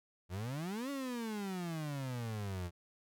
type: exponential two-way sweep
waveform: 35% pulse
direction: up then down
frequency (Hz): 84.7 to 285.2 to 84.7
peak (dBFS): -36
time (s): 0.29-2.71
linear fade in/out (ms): 50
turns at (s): 0.9
effects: none